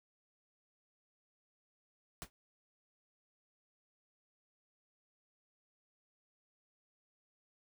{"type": "noise with exponential decay", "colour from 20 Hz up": "pink", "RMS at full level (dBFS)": -39, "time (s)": [2.22, 2.3], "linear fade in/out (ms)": 0, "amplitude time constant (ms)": 16, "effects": []}